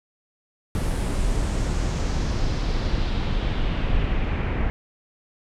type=noise with low-pass filter sweep; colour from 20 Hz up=brown; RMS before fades=-23 dBFS; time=0.75-4.7 s; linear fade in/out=0 ms; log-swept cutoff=11000 to 2100 Hz; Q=2.1; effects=none